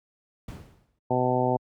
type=noise with exponential decay; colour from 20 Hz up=brown; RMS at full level=-33 dBFS; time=0.48-0.99 s; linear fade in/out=5 ms; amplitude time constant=110 ms
type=harmonic tone; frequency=126.1 Hz; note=B2; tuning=36 cents sharp; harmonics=1 / 2 / 3 / 4 / 5 / 6 / 7; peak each=-29 / -29 / -29 / -29 / -29 / -29 / -29 dBFS; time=1.1-1.57 s; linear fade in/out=10 ms
effects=high-pass 60 Hz 12 dB/octave